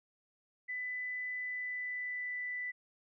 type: tone with pitch glide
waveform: sine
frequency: 1998 to 1985.3 Hz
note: B6 to B6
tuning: +20 to +9 cents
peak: -36 dBFS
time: 0.68-2.72 s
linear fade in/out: 20 ms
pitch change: -11 cents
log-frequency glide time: 1.36-2.36 s
effects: none